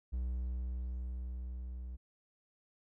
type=tone with level ramp; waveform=triangle; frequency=62 Hz; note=B1; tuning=7 cents sharp; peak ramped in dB=-31 to -39 dBFS; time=0.12-1.97 s; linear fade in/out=20 ms; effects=none